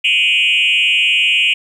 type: tone with frequency modulation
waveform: sine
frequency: 2676 Hz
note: E7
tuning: 25 cents sharp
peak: -9 dBFS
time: 0.04-1.54 s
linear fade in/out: 10 ms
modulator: 195 Hz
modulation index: 1.7
effects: tanh soft clip ceiling -7 dBFS + 8-bit